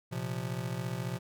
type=chord; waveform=square; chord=Bb suspended second; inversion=none; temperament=just; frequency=116.54 / 131.11 / 174.81 Hz; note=Bb2 / C3 / F3; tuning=0 / +4 / +2 cents; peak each=-39 / -38 / -39 dBFS; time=0.11-1.19 s; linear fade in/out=20 ms; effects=none